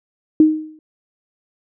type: tone with exponential decay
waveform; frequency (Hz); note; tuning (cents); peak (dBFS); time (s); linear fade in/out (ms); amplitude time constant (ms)
sine; 311.1; D#4; 0; -4; 0.4-0.79; 2; 83
effects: none